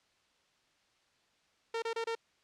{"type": "tone bursts", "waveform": "sawtooth", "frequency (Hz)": 456.8, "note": "A#4", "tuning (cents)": -35, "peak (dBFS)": -29, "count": 4, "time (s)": [1.74, 2.152], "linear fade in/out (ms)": 5, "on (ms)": 82, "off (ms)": 28, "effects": ["white hiss -71 dBFS RMS until 2.43 s", "low-pass 5000 Hz 12 dB/octave"]}